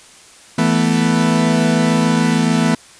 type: chord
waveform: 40% pulse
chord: E suspended fourth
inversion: none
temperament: equal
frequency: 164.81 / 220 / 246.9 Hz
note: E3 / A3 / B3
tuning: 0 / 0 / 0 cents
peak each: -16 dBFS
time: 0.58-2.75 s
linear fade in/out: 5 ms
effects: white hiss -43 dBFS RMS until 2.99 s + resampled to 22050 Hz